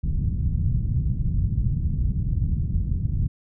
white low-pass noise, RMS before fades -23 dBFS, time 0.03-3.28 s, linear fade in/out 10 ms, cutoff 140 Hz, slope 24 dB/octave, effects none

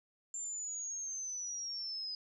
sine linear sweep, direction down, 7310 to 4978 Hz, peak -38 dBFS, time 0.34-2.15 s, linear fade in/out 2 ms, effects none

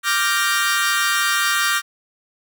sawtooth chord, G minor seventh, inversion second, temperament equal, 1174.7 / 1396.9 / 1568 / 1864.7 Hz, D6 / F6 / G6 / Bb6, 0 / 0 / 0 / 0 cents, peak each -19 dBFS, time 0.03-1.82 s, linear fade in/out 50 ms, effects none

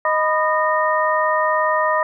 sine tone cluster, 622 / 991 / 1228 / 1849 Hz, D#5 / B5 / D#6 / A#6, -1 / +6 / -23 / -15 cents, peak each -20 / -20 / -21 / -23 dBFS, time 0.05-2.03 s, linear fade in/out 2 ms, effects none

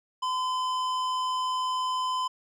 sine tone with hard clipping, 1019 Hz, C6, 46 cents flat, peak -28 dBFS, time 0.22-2.28 s, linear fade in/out 10 ms, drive 12 dB, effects none

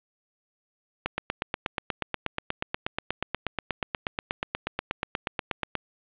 click train, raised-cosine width 0.3 ms, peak -10 dBFS, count 40, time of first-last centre 1.06-5.753 s, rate 8.31 Hz, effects resampled to 8000 Hz + 7-bit

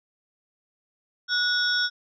sine tone cluster, 1463 / 3397 / 3757 / 5440 Hz, F#6 / G#7 / A#7 / F8, -20 / +38 / +13 / -46 cents, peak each -24 / -30 / -31 / -26 dBFS, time 1.28-1.9 s, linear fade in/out 50 ms, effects none

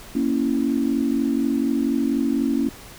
sine chord, A# diminished, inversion none, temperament equal, 233.1 / 277.2 / 329.6 Hz, A#3 / C#4 / E4, 0 / 0 / 0 cents, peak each -23 / -21 / -26 dBFS, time 0.15-2.69 s, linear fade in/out 5 ms, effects pink hiss -42 dBFS RMS until 2.98 s

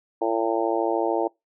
harmonic tone, 113.3 Hz, A#2, 49 cents flat, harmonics 3 / 4 / 5 / 6 / 7 / 8, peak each -26 / -27 / -28 / -29 / -29 / -30 dBFS, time 0.21-1.28 s, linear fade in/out 10 ms, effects noise-tail reverb RT60 0.2 s tail -25 dB re dry

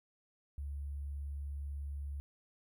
sine tone with sample-and-hold, 70.9 Hz, C#2, 40 cents sharp, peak -38 dBFS, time 0.58-2.2 s, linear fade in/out 0 ms, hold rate 11025 Hz, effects none

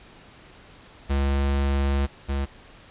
square tone pair in turn, 69.3 / 69.05 Hz, C#2 / C#2, 0 / -6 cents, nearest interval unison, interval 6 cents, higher first, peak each -21 / -24 dBFS, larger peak first, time 1.09-2.07 / 2.28-2.46 s, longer first, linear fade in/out 20 ms, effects pink hiss -49 dBFS RMS until 2.9 s + resampled to 8000 Hz

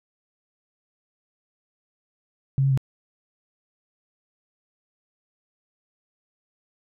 sine tone with pitch steps, 135.4 / 136.6 / 132.7 Hz, C#3 / C#3 / C3, -40 / -25 / +25 cents, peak -17 dBFS, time 2.58-2.775 s, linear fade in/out 0 ms, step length 65 ms, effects none

